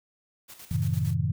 white noise with tremolo, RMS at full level -45 dBFS, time 0.48-1.15 s, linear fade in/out 20 ms, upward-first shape square, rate 8.8 Hz, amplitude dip 60%
sine chord, F# diminished seventh, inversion none, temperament just, 92.5 / 111 / 133.2 / 159.84 Hz, F#2 / A2 / C3 / Eb3, 0 / +16 / +31 / +47 cents, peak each -29 dBFS, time 0.71-1.32 s, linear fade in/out 5 ms
effects none

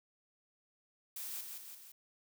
blue noise with echo, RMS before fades -43 dBFS, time 1.16-1.41 s, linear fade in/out 5 ms, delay 170 ms, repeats 3, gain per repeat -4 dB, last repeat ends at 1.92 s, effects none

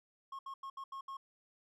triangle tone bursts at uneven times, 1084 Hz, C#6, 39 cents flat, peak -40 dBFS, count 6, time 0.32-0.39 / 0.46-0.54 / 0.63-0.7 / 0.77-0.84 / 0.92-1.01 / 1.08-1.17 s, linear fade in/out 5 ms, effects none

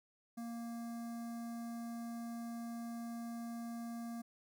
square tone with notch filter, 233.1 Hz, A#3, in tune, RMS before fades -44 dBFS, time 0.37-4.22 s, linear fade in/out 10 ms, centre 2900 Hz, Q 0.55, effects none

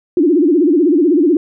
sine tone with vibrato, 320 Hz, D#4, 49 cents sharp, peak -8 dBFS, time 0.17-1.37 s, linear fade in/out 2 ms, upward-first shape sine, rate 16 Hz, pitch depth 230 cents each way, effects none

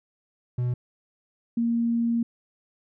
triangle / sine tone pair in turn, 123.2 / 233.2 Hz, B2 / A#3, -4 / +1 cents, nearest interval major seventh, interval 1105 cents, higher second, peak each -21 dBFS, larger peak neither, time 0.58-0.74 / 1.57-2.23 s, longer second, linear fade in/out 5 ms, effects none

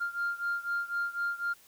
sine beating tone pair, 1396.9 / 1400.9 Hz, F6 / F6, 0 / +5 cents, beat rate 4 Hz, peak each -31 / -33 dBFS, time 0-1.54 s, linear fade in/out 20 ms, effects tanh soft clip ceiling -25 dBFS + white hiss -59 dBFS RMS until 1.67 s

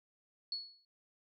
sine tone with exponential decay, 4382 Hz, C#8, 21 cents flat, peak -33 dBFS, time 0.52-0.85 s, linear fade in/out 2 ms, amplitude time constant 71 ms, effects none

